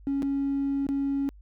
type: tone with dropouts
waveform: triangle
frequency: 277.3 Hz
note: C#4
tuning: 1 cent sharp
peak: -21 dBFS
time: 0.07-1.29 s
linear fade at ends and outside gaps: 0 ms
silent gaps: 0.222-0.229 / 0.867-0.889 s
effects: tanh soft clip ceiling -21 dBFS + added 50 Hz sine -47 dBFS peak until 1.41 s